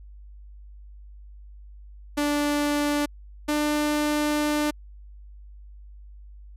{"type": "tone pair in turn", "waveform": "sawtooth", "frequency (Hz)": [292.4, 298.2], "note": ["D4", "D4"], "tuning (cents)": [-7, 27], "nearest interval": "unison", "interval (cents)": 34, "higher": "second", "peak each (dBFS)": -18, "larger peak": "neither", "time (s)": [[2.17, 3.06], [3.48, 4.71]], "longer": "second", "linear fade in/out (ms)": 10, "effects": ["added 50 Hz sine -42 dBFS peak until 6.56 s", "resampled to 32000 Hz"]}